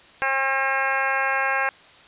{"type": "harmonic tone", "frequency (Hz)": 269, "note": "C4", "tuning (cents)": 48, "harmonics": [2, 3, 4, 5, 6, 7, 8, 9, 10], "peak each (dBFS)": [-31, -27, -28, -32, -24, -33, -30, -33, -34], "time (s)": [0.22, 1.69], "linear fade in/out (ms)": 0, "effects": ["white hiss -49 dBFS RMS until 2.07 s", "resampled to 8000 Hz"]}